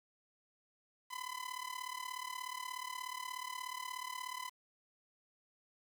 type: tone with amplitude modulation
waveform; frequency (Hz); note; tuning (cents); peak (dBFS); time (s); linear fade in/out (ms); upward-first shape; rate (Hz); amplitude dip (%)
sawtooth; 1009; B5; +37; -34; 1.1-4.5; 20; sine; 36.7; 85
effects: 10-bit